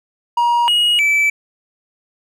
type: tone with pitch steps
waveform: triangle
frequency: 951 / 2890 / 2313 Hz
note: A#5 / F#7 / D7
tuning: +34 / -41 / -27 cents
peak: -10 dBFS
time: 0.37-1.3 s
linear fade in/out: 5 ms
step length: 310 ms
effects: none